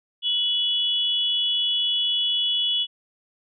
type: tone pair together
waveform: sine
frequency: 2960 / 3384 Hz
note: F#7 / G#7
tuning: 0 / +32 cents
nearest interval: major second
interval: 232 cents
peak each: -23 dBFS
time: 0.22-2.87 s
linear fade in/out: 50 ms
effects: none